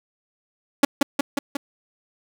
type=tone with echo; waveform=sawtooth; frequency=281.3 Hz; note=C#4; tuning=26 cents sharp; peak=-7 dBFS; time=0.83-0.85 s; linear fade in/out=5 ms; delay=180 ms; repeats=4; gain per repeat=-3 dB; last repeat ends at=1.57 s; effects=none